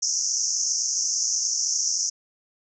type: band-pass noise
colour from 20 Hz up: white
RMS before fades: -25 dBFS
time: 0.02-2.1 s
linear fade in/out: 10 ms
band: 5400 to 6600 Hz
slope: 96 dB/octave
effects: none